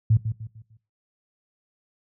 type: tone with echo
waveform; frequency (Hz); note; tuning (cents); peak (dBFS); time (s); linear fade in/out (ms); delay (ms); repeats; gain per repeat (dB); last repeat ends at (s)
sine; 110; A2; 0; -14; 0.1-0.17; 5; 150; 4; -9; 0.77
effects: noise-tail reverb RT60 0.3 s tail -18 dB re dry + high-pass 60 Hz 12 dB/octave